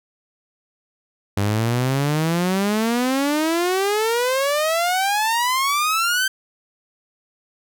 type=exponential sweep; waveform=sawtooth; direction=up; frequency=98 to 1568 Hz; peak=-14 dBFS; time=1.37-6.28 s; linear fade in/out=5 ms; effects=none